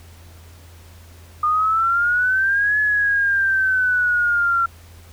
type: exponential two-way sweep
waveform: sine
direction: up then down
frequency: 1213 to 1709 to 1363 Hz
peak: -15 dBFS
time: 1.43-4.66 s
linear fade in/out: 5 ms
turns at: 2.79 s
effects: added 84 Hz sine -42 dBFS peak until 5.12 s + pink hiss -49 dBFS RMS until 5.12 s